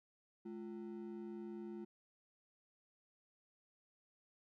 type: ring-modulated tone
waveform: triangle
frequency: 280 Hz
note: C#4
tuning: 18 cents sharp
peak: -40 dBFS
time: 0.45-1.85 s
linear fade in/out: 10 ms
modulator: 67.6 Hz
effects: none